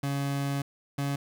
30% pulse tone pair in turn, 140 / 140.65 Hz, C#3 / C#3, +18 / +26 cents, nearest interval unison, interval 8 cents, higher second, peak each -25 dBFS, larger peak neither, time 0.03-0.62 / 0.98-1.16 s, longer first, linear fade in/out 5 ms, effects none

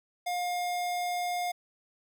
square tone, 711 Hz, F5, 31 cents sharp, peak -30 dBFS, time 0.26-1.52 s, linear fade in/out 10 ms, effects none

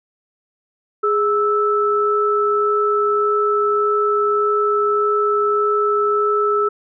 sine tone pair together, 415.3 / 1313.6 Hz, G#4 / E6, 0 / -6 cents, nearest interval octave + minor sixth, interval 1994 cents, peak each -17 dBFS, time 1.03-6.69 s, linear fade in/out 10 ms, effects none

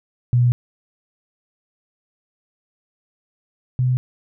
sine tone pair in turn, 122.2 / 126.73 Hz, B2 / B2, -18 / +45 cents, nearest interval minor second, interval 63 cents, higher second, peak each -12 / -15 dBFS, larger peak first, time 0.33-0.52 / 3.79-3.97 s, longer first, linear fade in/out 0 ms, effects none

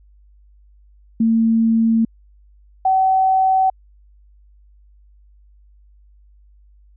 sine tone pair in turn, 226 / 760.2 Hz, A3 / F#5, +47 / +47 cents, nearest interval octave + major sixth, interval 2100 cents, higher second, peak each -12 / -12 dBFS, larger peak neither, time 1.2-2.05 / 2.85-3.7 s, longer neither, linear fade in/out 5 ms, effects added 50 Hz sine -47 dBFS peak until 6.96 s

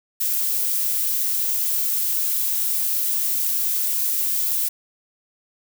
violet noise, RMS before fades -22 dBFS, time 0.2-4.69 s, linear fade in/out 10 ms, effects none

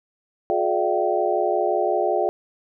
sine tone cluster, 360.5 / 426 / 597 / 677 / 769 Hz, F#4 / G#4 / D5 / E5 / G5, -45 / +44 / +28 / +46 / -33 cents, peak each -25 dBFS, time 0.5-2.29 s, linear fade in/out 0 ms, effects none

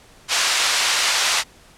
white band-pass noise, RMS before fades -19 dBFS, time 0.28-1.44 s, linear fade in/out 50 ms, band 840 to 5900 Hz, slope 12 dB/octave, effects pink hiss -49 dBFS RMS until 1.77 s + low-pass 10000 Hz 12 dB/octave

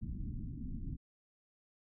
pink low-pass noise, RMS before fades -41 dBFS, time 0.01-0.97 s, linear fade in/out 20 ms, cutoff 280 Hz, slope 48 dB/octave, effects none

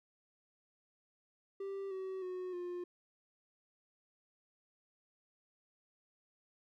triangle tone with pitch steps, 392 / 379.1 / 366.6 / 354.5 Hz, G4 / F#4 / F#4 / F4, 0 / +42 / -16 / +26 cents, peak -37 dBFS, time 1.6-2.84 s, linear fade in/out 5 ms, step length 310 ms, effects none

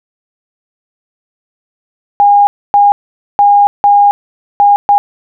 sine tone bursts at uneven times, 814 Hz, G#5, 35 cents flat, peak -3 dBFS, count 6, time 2.2-2.47 / 2.74-2.92 / 3.39-3.67 / 3.84-4.11 / 4.6-4.76 / 4.89-4.98 s, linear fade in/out 0 ms, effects none

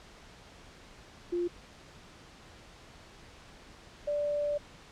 sine tone pair in turn, 349.2 / 585.6 Hz, F4 / D5, 0 / -5 cents, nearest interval major sixth, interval 895 cents, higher second, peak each -28 dBFS, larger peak neither, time 1.32-1.48 / 4.07-4.58 s, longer second, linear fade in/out 10 ms, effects pink hiss -53 dBFS RMS until 4.91 s + low-pass 6000 Hz 12 dB/octave

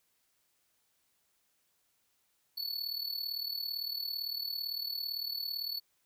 square tone with amplitude modulation, 4439 Hz, C#8, 2 cents sharp, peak -32 dBFS, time 2.57-5.8 s, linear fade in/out 10 ms, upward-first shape sine, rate 37.8 Hz, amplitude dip 75%, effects white hiss -75 dBFS RMS until 6.05 s

